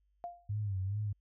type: tone with exponential decay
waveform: sine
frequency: 698.5 Hz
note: F5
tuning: in tune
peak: -35 dBFS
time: 0.24-0.5 s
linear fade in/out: 0 ms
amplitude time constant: 56 ms
type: tone with vibrato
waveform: sine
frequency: 99.8 Hz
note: G2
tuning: 32 cents sharp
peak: -32 dBFS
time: 0.49-1.13 s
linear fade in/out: 10 ms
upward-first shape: sine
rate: 2.4 Hz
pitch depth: 110 cents each way
effects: added 50 Hz sine -70 dBFS peak until 1.2 s